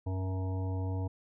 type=harmonic tone with a mistuned harmonic; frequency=94 Hz; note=F#2; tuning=28 cents sharp; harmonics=1 / 3 / 5 / 7 / 9 / 10; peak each=-31 / -41 / -45 / -48 / -50 / -51 dBFS; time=0.06-1.08 s; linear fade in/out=10 ms; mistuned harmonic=3; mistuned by=-18 cents; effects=none